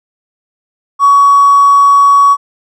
triangle tone with hard clipping, 1125 Hz, C#6, 25 cents sharp, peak -3 dBFS, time 0.99-2.37 s, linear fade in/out 50 ms, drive 3 dB, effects none

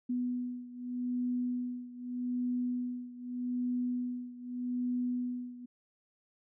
sine beating tone pair, 246.9 / 247.72 Hz, B3 / B3, 0 / +5 cents, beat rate 0.82 Hz, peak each -34 / -37 dBFS, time 0.09-5.66 s, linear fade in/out 10 ms, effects none

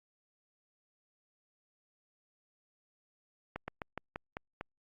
slowing click train, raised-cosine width 0.5 ms, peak -23 dBFS, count 7, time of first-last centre 3.56-4.61 s, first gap 120 ms, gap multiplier 1.15, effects Opus 48 kbps

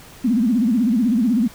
sine tone with vibrato, 232.9 Hz, A#3, 1 cent flat, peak -14 dBFS, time 0.24-1.48 s, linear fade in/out 10 ms, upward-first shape sine, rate 16 Hz, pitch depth 200 cents each way, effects pink hiss -43 dBFS RMS until 1.54 s

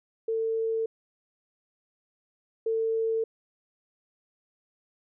sine tone pair in turn, 448.7 / 448.7 Hz, A4 / A4, +34 / +34 cents, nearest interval unison, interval 0 cents, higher neither, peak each -25 / -24 dBFS, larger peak second, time 0.28-0.86 / 2.66-3.24 s, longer neither, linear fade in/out 5 ms, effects none

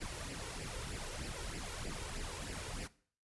pink noise with flanger, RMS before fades -43 dBFS, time 0-2.88 s, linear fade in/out 20 ms, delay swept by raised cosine 0.39 to 2.19 ms, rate 3.2 Hz, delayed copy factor +0.65, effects noise-tail reverb RT60 0.5 s tail -19 dB re dry + resampled to 24000 Hz

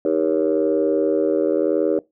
sine chord, Eb dominant seventh, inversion none, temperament equal with one note detuned, 311.1 / 392 / 473.5 / 554.4 Hz, Eb4 / G4 / Bb4 / Db5, 0 / 0 / +27 / 0 cents, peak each -21 dBFS, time 0.05-1.99 s, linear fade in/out 2 ms, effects noise-tail reverb RT60 0.2 s tail -22 dB re dry + tanh soft clip ceiling -8 dBFS

